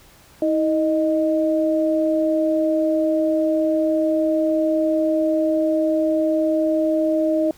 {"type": "tone pair together", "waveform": "sine", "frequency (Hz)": [320.4, 620], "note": ["E4", "D#5"], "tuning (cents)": [-49, -6], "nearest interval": "major seventh", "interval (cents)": 1143, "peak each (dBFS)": -19, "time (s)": [0.42, 7.51], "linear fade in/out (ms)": 2, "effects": ["pink hiss -50 dBFS RMS until 7.57 s"]}